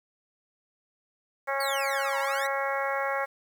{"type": "harmonic tone", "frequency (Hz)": 274.4, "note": "C#4", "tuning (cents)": -17, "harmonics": [2, 3, 4, 5, 6, 7, 8], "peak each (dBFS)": [-31, -33, -34, -35, -36, -36, -37], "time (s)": [1.47, 3.26], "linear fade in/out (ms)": 20}
{"type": "exponential two-way sweep", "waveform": "sawtooth", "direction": "down then up", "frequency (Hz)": [4694, 880, 2034], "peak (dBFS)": -30, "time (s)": [1.6, 2.47], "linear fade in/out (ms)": 5, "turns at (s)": 2.19}
{"effects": ["9-bit"]}